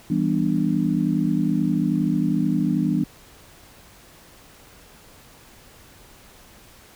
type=chord; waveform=sine; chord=E minor seventh; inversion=none; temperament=just; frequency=164.81 / 197.78 / 247.2 / 296.7 Hz; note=E3 / G3 / B3 / D4; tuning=0 / +16 / +2 / +18 cents; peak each=-24 dBFS; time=0.1-3.04 s; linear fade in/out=5 ms; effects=pink hiss -49 dBFS RMS until 6.95 s